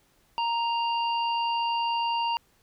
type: harmonic tone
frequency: 932.3 Hz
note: A#5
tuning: in tune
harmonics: 1 / 3 / 5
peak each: -25 / -32 / -40 dBFS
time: 0.38-2.37 s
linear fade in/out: 0 ms
effects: pink hiss -65 dBFS RMS until 2.62 s